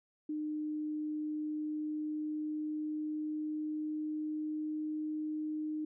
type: tone with pitch glide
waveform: sine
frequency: 304.2 to 307.2 Hz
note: D#4 to D#4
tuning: -39 to -22 cents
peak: -34 dBFS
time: 0.29-5.85 s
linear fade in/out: 5 ms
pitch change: +17 cents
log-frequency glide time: 1.26-5.01 s
effects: none